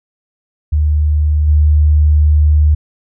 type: tone with level steps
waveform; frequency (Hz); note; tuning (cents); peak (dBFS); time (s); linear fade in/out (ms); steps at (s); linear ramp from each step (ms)
sine; 75.4; D2; +46; -9 / -6; 0.72-2.75; 10; 1.47; 20
effects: none